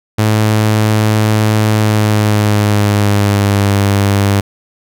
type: tone with pitch glide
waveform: sawtooth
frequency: 107.8 to 100 Hz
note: A2 to G2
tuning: -35 to +35 cents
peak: -5 dBFS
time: 0.18-4.41 s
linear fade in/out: 10 ms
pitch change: -130 cents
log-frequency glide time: 1.71-3.73 s
effects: none